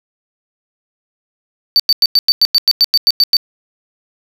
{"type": "tone bursts", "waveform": "triangle", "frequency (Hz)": 4574, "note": "D8", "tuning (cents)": -47, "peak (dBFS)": -5, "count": 13, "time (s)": [1.76, 3.368], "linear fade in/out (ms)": 0, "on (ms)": 36, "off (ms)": 95, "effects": []}